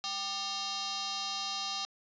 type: tone with frequency modulation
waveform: sine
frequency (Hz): 206.9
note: G#3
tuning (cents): -6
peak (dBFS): -33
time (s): 0.04-1.85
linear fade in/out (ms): 0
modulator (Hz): 991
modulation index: 5.4
effects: resampled to 16000 Hz + 11-bit